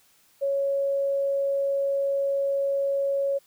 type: tone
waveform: sine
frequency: 554.4 Hz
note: C#5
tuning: in tune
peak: -22 dBFS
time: 0.41-3.39 s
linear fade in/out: 20 ms
effects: white hiss -61 dBFS RMS until 3.46 s